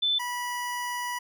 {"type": "tone pair in turn", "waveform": ["sine", "25% pulse"], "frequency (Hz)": [3520, 977.3], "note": ["A7", "B5"], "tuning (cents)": [0, -18], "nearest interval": "octave + minor seventh", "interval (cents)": 2218, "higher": "first", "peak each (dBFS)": [-22, -26], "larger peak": "first", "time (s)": [[0.02, 0.19], [0.19, 1.19]], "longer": "second", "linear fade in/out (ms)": 10, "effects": []}